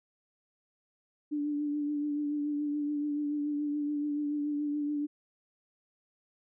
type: tone with vibrato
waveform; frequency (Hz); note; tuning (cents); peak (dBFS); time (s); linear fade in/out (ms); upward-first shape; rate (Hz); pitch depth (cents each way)
sine; 293.7; D4; 0; -29; 1.31-5.07; 20; triangle; 7; 31
effects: none